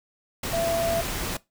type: tone in noise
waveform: sine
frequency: 670 Hz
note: E5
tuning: 28 cents sharp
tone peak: -23 dBFS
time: 0.53-1.01 s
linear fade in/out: 5 ms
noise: pink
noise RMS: -30 dBFS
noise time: 0.43-1.37 s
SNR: +4 dB
effects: noise-tail reverb RT60 0.2 s tail -20 dB re dry